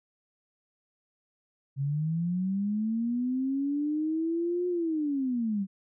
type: linear two-way sweep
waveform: sine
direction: up then down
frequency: 134.2 to 360 to 188.5 Hz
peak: -26 dBFS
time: 1.76-5.67 s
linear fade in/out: 50 ms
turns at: 4.68 s
effects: none